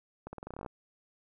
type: accelerating click train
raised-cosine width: 1 ms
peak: -27 dBFS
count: 13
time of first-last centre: 0.27-0.662 s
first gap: 60 ms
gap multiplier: 0.88
effects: none